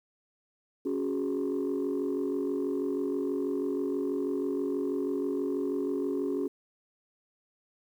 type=chord; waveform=sine; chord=C# suspended fourth; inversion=none; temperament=just; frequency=277.2 / 369.6 / 415.8 Hz; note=C#4 / F#4 / G#4; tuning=0 / -2 / +2 cents; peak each=-30 / -31 / -32 dBFS; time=0.85-6.48 s; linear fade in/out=10 ms; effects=tanh soft clip ceiling -23 dBFS + 10-bit